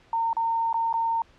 sine tone with dropouts, 914 Hz, A#5, 34 cents flat, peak -22 dBFS, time 0.13-1.22 s, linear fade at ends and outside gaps 2 ms, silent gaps 0.331-0.367 / 0.729-0.742 / 0.928-0.939 s, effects pink hiss -57 dBFS RMS until 1.38 s + low-pass 4000 Hz 12 dB/octave

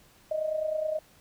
sine tone with amplitude modulation, 622.3 Hz, D#5, in tune, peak -24 dBFS, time 0.31-0.99 s, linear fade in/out 5 ms, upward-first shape sine, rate 29.6 Hz, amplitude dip 65%, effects pink hiss -59 dBFS RMS until 1.2 s

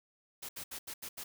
white noise bursts at uneven times, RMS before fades -43 dBFS, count 6, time 0.42-0.49 / 0.56-0.64 / 0.71-0.79 / 0.87-0.94 / 1.02-1.09 / 1.17-1.24 s, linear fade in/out 10 ms, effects none

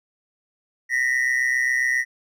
triangle ring-modulated tone, 1910 Hz, A#6, 42 cents sharp, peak -14 dBFS, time 0.89-2.05 s, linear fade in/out 50 ms, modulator 63.7 Hz, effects none

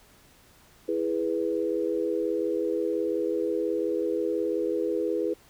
sine chord, E major, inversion none, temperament equal, 329.6 / 415.3 / 493.9 Hz, E4 / G#4 / B4, 0 / 0 / 0 cents, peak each -29 dBFS, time 0.88-5.34 s, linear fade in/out 10 ms, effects pink hiss -57 dBFS RMS until 5.49 s

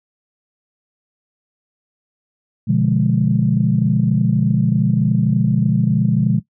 sine chord, B diminished seventh, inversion none, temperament equal, 123.47 / 146.83 / 174.61 / 207.7 Hz, B2 / D3 / F3 / Ab3, 0 / 0 / 0 / 0 cents, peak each -18 dBFS, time 2.67-6.4 s, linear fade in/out 20 ms, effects noise-tail reverb RT60 0.1 s tail -17 dB re dry + tanh soft clip ceiling -2 dBFS

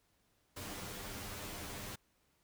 pink noise with comb filter, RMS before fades -45 dBFS, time 0.56-1.96 s, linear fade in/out 10 ms, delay 10 ms, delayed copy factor +0.75, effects pink hiss -75 dBFS RMS until 2.43 s

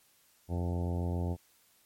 harmonic tone with a mistuned harmonic, 87.31 Hz, F2, in tune, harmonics 1 / 2 / 3 / 4 / 5 / 6 / 7 / 8 / 9 / 10, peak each -31 / -37 / -41 / -43 / -45 / -47 / -48 / -49 / -50 / -51 dBFS, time 0.48-1.37 s, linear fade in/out 50 ms, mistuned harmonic 10, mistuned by +16 cents, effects white hiss -66 dBFS RMS until 1.85 s + MP3 64 kbps

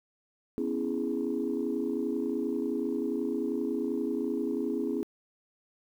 sine chord, C# minor seventh, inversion third, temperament equal, 246.9 / 277.2 / 329.6 / 415.3 Hz, B3 / C#4 / E4 / G#4, 0 / 0 / 0 / 0 cents, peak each -33 dBFS, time 0.58-5.03 s, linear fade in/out 0 ms, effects tanh soft clip ceiling -20 dBFS + 10-bit

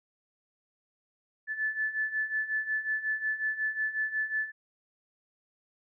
sine beating tone pair, 1738 / 1743.5 Hz, A6 / A6, -22 / -16 cents, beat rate 5.5 Hz, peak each -34 / -30 dBFS, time 1.47-4.52 s, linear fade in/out 50 ms, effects none

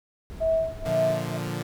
brown noise, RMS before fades -38 dBFS, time 0.3-0.9 s, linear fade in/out 0 ms
sine tone with tremolo, 648 Hz, E5, 30 cents flat, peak -19 dBFS, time 0.4-1.38 s, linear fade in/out 20 ms, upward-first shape sine, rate 2 Hz, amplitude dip 95%
sawtooth chord, Bb major, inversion none, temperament equal, 116.54 / 146.83 / 174.61 Hz, Bb2 / D3 / F3, 0 / 0 / 0 cents, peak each -29 dBFS, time 0.85-1.63 s, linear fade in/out 10 ms
click train, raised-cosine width 2 ms, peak -27 dBFS, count 4, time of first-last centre 0.92-1.475 s, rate 5.41 Hz
effects none

